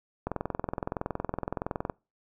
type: click train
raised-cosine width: 1 ms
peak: -16 dBFS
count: 36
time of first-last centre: 0.27-1.898 s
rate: 21.5 Hz
effects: noise-tail reverb RT60 0.3 s tail -26 dB re dry